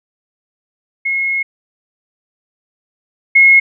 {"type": "tone pair in turn", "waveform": "sine", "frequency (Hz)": [2166, 2166], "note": ["C#7", "C#7"], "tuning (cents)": [-41, -41], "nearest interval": "unison", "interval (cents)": 0, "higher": "neither", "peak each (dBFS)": [-14, -4], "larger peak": "second", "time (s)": [[1.05, 1.43], [3.35, 3.6]], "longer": "first", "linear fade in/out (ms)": 10, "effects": []}